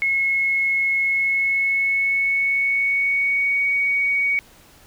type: tone with pitch glide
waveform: sine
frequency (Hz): 2177 to 2243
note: C#7 to C#7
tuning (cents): -32 to +20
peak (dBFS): -17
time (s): 0.02-4.39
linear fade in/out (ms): 0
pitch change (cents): +52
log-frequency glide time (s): 1.01-3.66
effects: pink hiss -50 dBFS RMS until 4.86 s